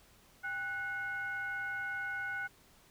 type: tone with frequency modulation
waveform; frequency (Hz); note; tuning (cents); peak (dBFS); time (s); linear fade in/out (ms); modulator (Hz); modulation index
sine; 1480; F#6; 0; -35; 0.43-2.48; 20; 685; 0.58
effects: pink hiss -63 dBFS RMS until 2.9 s